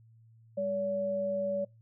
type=tone pair together; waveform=sine; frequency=201.6 / 569 Hz; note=G3 / C#5; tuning=+49 / +45 cents; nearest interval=octave + tritone; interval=1796 cents; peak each=-39 / -29 dBFS; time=0.57-1.65 s; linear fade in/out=10 ms; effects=noise-tail reverb RT60 0.2 s tail -23 dB re dry + added 113 Hz sine -56 dBFS peak until 1.81 s